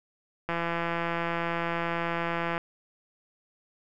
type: click train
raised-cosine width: 0.5 ms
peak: -15 dBFS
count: 354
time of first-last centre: 0.49-2.579 s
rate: 169 Hz
effects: none